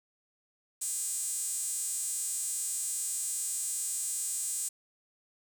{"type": "tone with high-pass filter", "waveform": "sawtooth", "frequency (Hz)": 407.5, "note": "G#4", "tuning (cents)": -33, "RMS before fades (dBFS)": -34, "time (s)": [0.81, 4.69], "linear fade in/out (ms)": 10, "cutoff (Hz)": 8100, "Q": 5.3, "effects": ["9-bit"]}